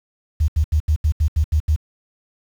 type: tone bursts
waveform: sine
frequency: 76.6 Hz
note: D#2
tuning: 27 cents flat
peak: -13 dBFS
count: 9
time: 0.4-1.762 s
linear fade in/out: 10 ms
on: 82 ms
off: 78 ms
effects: 7-bit